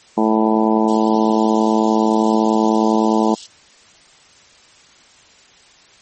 harmonic tone, 109.8 Hz, A2, 3 cents flat, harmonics 2 / 3 / 4 / 5 / 6 / 7 / 8 / 9, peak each -16 / -18 / -21 / -26 / -24 / -23 / -22 / -25 dBFS, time 0.17-3.35 s, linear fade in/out 10 ms
white high-pass noise, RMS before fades -33 dBFS, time 0.88-3.46 s, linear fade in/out 0 ms, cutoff 2800 Hz, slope 96 dB/octave
effects white hiss -48 dBFS RMS until 6.01 s + MP3 32 kbps

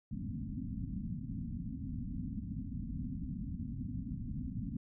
white low-pass noise, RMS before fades -40 dBFS, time 0.11-4.77 s, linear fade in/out 5 ms, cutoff 270 Hz, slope 96 dB/octave, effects none

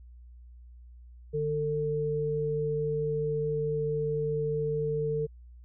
sine tone pair together, 149.4 / 447.7 Hz, D3 / A4, +30 / +30 cents, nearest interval octave + perfect fifth, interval 1900 cents, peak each -32 / -28 dBFS, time 1.33-5.27 s, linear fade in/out 20 ms, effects added 60 Hz sine -47 dBFS peak until 5.64 s

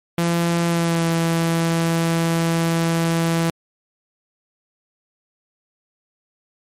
sawtooth tone with pitch glide, 170 to 166.02 Hz, F3 to E3, -46 to +13 cents, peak -13 dBFS, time 0.18-3.5 s, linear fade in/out 2 ms, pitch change -41 cents, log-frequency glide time 0.67-1.06 s, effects MP3 64 kbps

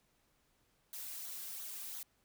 blue noise with flanger, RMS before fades -45 dBFS, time 0.93-2.03 s, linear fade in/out 2 ms, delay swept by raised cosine 0.38 to 2.28 ms, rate 2.9 Hz, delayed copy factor -0.5, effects pink hiss -75 dBFS RMS until 2.24 s

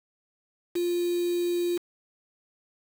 sine tone with quantisation, 349.2 Hz, F4, in tune, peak -24 dBFS, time 0.75-1.78 s, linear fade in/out 10 ms, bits 6, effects none

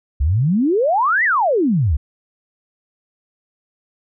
sine exponential two-way sweep, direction up then down, 63 to 2044 to 63 Hz, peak -13 dBFS, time 0.2-1.97 s, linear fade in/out 10 ms, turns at 1.24 s, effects none

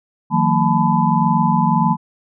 sine tone cluster, 160 / 181.7 / 228.3 / 867 / 1001 Hz, D#3 / F#3 / A#3 / A5 / B5, +49 / -31 / -36 / -26 / +23 cents, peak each -19 dBFS, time 0.3-1.97 s, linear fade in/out 50 ms, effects none

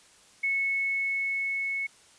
sine tone with level ramp, 2200 Hz, C#7, 14 cents flat, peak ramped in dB -24 to -28 dBFS, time 0.43-1.87 s, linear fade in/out 10 ms, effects white hiss -57 dBFS RMS until 2.18 s + resampled to 22050 Hz

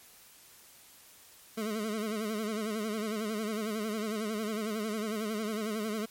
25% pulse tone with vibrato, 215.6 Hz, A3, 35 cents flat, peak -28 dBFS, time 1.57-6.06 s, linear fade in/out 10 ms, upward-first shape sine, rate 11 Hz, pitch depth 80 cents each way, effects white hiss -56 dBFS RMS until 6.1 s + MP3 64 kbps

